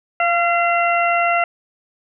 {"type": "harmonic tone with a mistuned harmonic", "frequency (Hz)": 684, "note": "F5", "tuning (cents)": -36, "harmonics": [1, 2, 3, 4], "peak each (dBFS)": [-17, -20, -22, -23], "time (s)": [0.2, 1.44], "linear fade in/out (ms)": 2, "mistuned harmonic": 1, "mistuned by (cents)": 19, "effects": []}